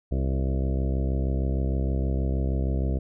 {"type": "harmonic tone with a mistuned harmonic", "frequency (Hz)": 66.4, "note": "C2", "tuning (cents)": 26, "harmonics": [1, 2, 3, 4, 5, 6, 7, 8, 9, 10], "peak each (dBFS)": [-24, -30, -34, -36, -38, -40, -41, -42, -43, -44], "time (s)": [0.11, 2.99], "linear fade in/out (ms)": 10, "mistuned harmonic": 6, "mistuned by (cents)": -26, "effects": []}